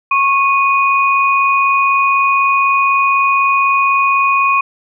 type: tone pair together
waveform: sine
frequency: 1096 / 2480 Hz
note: C#6 / D#7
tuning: -20 / -6 cents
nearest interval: octave + major second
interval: 1414 cents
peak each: -11 / -14 dBFS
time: 0.11-4.61 s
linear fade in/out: 5 ms
effects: none